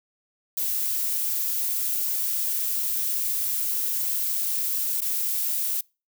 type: noise with dropouts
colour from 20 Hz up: violet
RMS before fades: -26 dBFS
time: 0.57-5.81 s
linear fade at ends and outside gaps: 5 ms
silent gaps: 5.008-5.016 s
effects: noise-tail reverb RT60 0.3 s tail -26 dB re dry